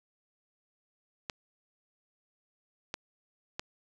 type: clicks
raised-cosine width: 0.2 ms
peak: -17 dBFS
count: 3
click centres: 1.298 / 2.941 / 3.595 s
effects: none